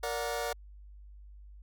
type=chord; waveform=sawtooth; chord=Bb augmented; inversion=none; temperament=just; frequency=466.2 / 582.7 / 728.4 Hz; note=Bb4 / D5 / F#5; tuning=0 / -14 / -27 cents; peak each=-32 / -33 / -33 dBFS; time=0.03-0.53 s; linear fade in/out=5 ms; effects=added 50 Hz sine -48 dBFS peak until 1.62 s